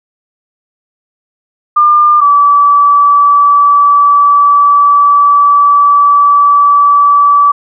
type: tone pair in turn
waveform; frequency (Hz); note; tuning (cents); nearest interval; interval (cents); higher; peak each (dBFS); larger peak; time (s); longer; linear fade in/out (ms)
sine; 1200 / 1152.5; D6 / D6; +37 / -33; minor second; 70; first; -3; neither; 1.76-2.21 / 2.21-7.52; second; 10
effects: none